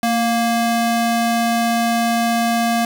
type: ring-modulated tone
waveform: square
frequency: 466.2 Hz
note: A#4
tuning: in tune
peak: -13 dBFS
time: 0.03-2.85 s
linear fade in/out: 2 ms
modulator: 237 Hz
effects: none